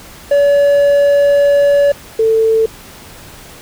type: tone pair in turn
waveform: triangle / sine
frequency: 570 / 445.5 Hz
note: C#5 / A4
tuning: +48 / +22 cents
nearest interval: major third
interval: 426 cents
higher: first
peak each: -5 / -8 dBFS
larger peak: first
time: 0.31-1.92 / 2.19-2.66 s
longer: first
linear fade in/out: 5 ms
effects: pink hiss -36 dBFS RMS until 3.61 s